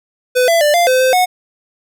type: tone with pitch steps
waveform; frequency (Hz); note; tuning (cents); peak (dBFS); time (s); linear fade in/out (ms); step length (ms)
square; 502 / 671 / 592 / 694 / 513 / 517 / 731; B4 / E5 / D5 / F5 / C5 / C5 / F#5; +28 / +31 / +14 / -11 / -34 / -21 / -21; -10; 0.35-1.26; 20; 130
effects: none